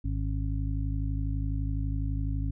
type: harmonic tone with a mistuned harmonic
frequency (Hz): 52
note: G#1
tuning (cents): +3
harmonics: 1 / 2 / 3 / 5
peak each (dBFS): -29 / -32 / -39 / -38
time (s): 0.04-2.51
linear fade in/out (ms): 10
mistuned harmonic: 5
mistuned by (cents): +88
effects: none